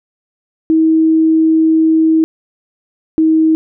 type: tone pair in turn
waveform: sine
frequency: 320 / 318 Hz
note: D#4 / D#4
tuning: +49 / +38 cents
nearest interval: unison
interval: 11 cents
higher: first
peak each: -7 dBFS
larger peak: neither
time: 0.7-2.24 / 3.18-3.55 s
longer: first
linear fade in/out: 0 ms
effects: none